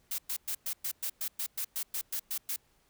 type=noise bursts; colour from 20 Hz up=blue; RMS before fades=-34 dBFS; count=14; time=0.11-2.562 s; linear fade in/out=5 ms; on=73 ms; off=110 ms; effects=pink hiss -69 dBFS RMS until 2.89 s